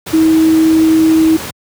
sine tone in noise, 319.9 Hz, D#4, 48 cents sharp, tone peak -6 dBFS, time 0.13-1.37 s, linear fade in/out 10 ms, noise pink, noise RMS -24 dBFS, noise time 0.06-1.51 s, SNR +15 dB, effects high-pass 80 Hz 12 dB/octave

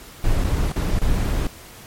brown noise with dropouts, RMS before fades -19 dBFS, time 0.24-1.47 s, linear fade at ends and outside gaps 2 ms, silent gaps 0.44-0.445 / 0.721-0.76 / 0.991-1.016 s, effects pink hiss -42 dBFS RMS until 1.86 s + MP3 64 kbps

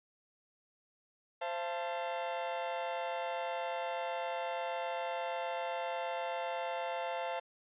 40% pulse chord, F major, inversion second, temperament equal with one note detuned, 523.3 / 681.7 / 880 Hz, C5 / F5 / A5, 0 / -42 / 0 cents, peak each -39 / -38 / -39 dBFS, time 1.41-7.4 s, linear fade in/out 10 ms, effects resampled to 8000 Hz

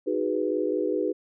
sine chord, G# minor seventh, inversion second, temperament equal, 311.1 / 370 / 415.3 / 493.9 Hz, D#4 / F#4 / G#4 / B4, 0 / 0 / 0 / 0 cents, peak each -29 dBFS, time 0.06-1.13 s, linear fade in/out 20 ms, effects none

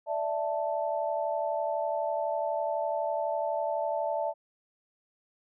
sine chord, D suspended second, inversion none, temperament equal, 587.3 / 659.3 / 880 Hz, D5 / E5 / A5, 0 / 0 / 0 cents, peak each -32 / -31 / -33 dBFS, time 0.06-4.34 s, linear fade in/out 50 ms, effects none

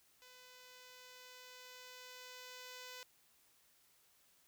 5% pulse tone with level ramp, 502 Hz, B4, 28 cents sharp, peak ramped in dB -47 to -37 dBFS, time 0.22-3.03 s, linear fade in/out 0 ms, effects white hiss -71 dBFS RMS until 4.47 s

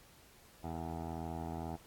15% pulse tone with low-pass filter, 82 Hz, E2, 9 cents flat, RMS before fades -41 dBFS, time 0.63-1.77 s, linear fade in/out 20 ms, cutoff 750 Hz, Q 3.2, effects pink hiss -61 dBFS RMS until 1.86 s + AAC 64 kbps

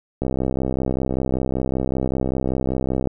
click train, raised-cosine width 2 ms, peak -9 dBFS, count 187, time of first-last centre 0.22-3.073 s, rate 65.2 Hz, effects none

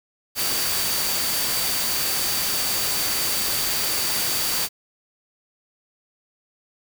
sine tone in noise, 4612 Hz, D8, 32 cents flat, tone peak -29 dBFS, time 0.35-4.69 s, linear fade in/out 50 ms, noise white, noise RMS -24 dBFS, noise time 0.35-4.69 s, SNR -8 dB, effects none

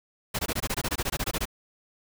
pink noise bursts, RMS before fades -28 dBFS, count 16, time 0.34-1.455 s, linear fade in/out 10 ms, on 50 ms, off 21 ms, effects none

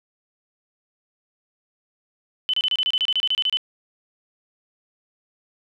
sine tone bursts, 3024 Hz, F#7, 37 cents sharp, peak -18 dBFS, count 15, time 2.49-3.571 s, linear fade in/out 0 ms, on 45 ms, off 29 ms, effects none

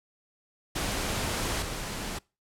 pink noise with level steps, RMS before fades -30 / -35 dBFS, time 0.75-2.19 s, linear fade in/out 10 ms, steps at 1.62 s, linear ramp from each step 5 ms, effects noise-tail reverb RT60 0.3 s tail -25 dB re dry + low-pass 11000 Hz 12 dB/octave

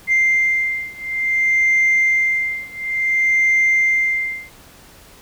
sine beating tone pair, 2093 / 2093.57 Hz, C7 / C7, 0 / 0 cents, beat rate 0.57 Hz, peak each -16 / -17 dBFS, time 0.07-4.5 s, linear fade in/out 50 ms, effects tanh soft clip ceiling -9 dBFS + pink hiss -45 dBFS RMS until 5.21 s

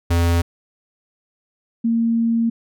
square / sine tone pair in turn, 85.2 / 230 Hz, F2 / A#3, -42 / -23 cents, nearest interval octave + perfect fourth, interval 1719 cents, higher second, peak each -15 dBFS, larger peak neither, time 0.1-0.42 / 1.84-2.5 s, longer second, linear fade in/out 10 ms, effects none

